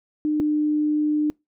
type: tone pair in turn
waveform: sine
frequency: 302.7 / 301 Hz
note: D#4 / D4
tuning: -48 / +43 cents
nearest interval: unison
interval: 9 cents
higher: first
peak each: -19 / -18 dBFS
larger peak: second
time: 0.25-0.4 / 0.4-1.3 s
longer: second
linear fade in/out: 0 ms
effects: noise-tail reverb RT60 0.2 s tail -26 dB re dry